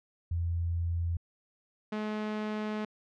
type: tone pair in turn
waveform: sine / sawtooth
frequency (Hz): 85 / 213.3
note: F2 / G#3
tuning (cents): -46 / +46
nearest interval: octave + major third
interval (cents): 1592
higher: second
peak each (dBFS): -28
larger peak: neither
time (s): 0.31-1.17 / 1.92-2.85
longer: second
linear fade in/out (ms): 5
effects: low-pass 3000 Hz 12 dB/octave